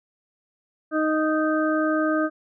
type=harmonic tone; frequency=310.9 Hz; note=D#4; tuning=1 cent flat; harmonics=1 / 2 / 4 / 5; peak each=-22 / -25 / -28 / -29 dBFS; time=0.91-2.3 s; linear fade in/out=50 ms; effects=none